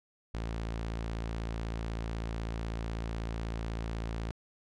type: tone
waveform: sawtooth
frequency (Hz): 56.1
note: A1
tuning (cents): +34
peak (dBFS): -30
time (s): 0.34-4.31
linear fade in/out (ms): 0
effects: low-pass 6000 Hz 12 dB/octave